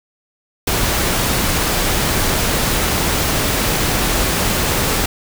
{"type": "noise", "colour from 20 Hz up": "pink", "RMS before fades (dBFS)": -17, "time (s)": [0.67, 5.06], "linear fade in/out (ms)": 5, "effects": []}